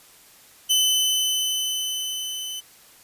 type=tone with level ramp; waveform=sawtooth; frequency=3031 Hz; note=F#7; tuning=41 cents sharp; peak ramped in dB=-13 to -27 dBFS; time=0.69-2.61 s; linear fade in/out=20 ms; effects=white hiss -51 dBFS RMS until 3.03 s + resampled to 32000 Hz